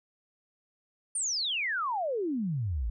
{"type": "exponential sweep", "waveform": "sine", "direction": "down", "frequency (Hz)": [9397, 50.8], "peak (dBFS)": -28, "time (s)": [1.15, 2.9], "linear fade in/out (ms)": 5, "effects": []}